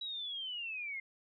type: linear sweep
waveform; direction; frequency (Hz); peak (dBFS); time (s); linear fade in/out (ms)
sine; down; 3900 to 2093; -38; 0.01-1; 5
effects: none